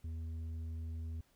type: tone with tanh clipping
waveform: sine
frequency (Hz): 81.3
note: E2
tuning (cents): -23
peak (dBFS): -40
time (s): 0.04-1.21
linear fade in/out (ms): 5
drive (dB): 6
effects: pink hiss -72 dBFS RMS until 1.35 s